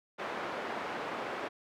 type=band-pass noise; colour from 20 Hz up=pink; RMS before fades=-38 dBFS; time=0.18-1.49 s; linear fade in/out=20 ms; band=400 to 1800 Hz; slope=12 dB/octave; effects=none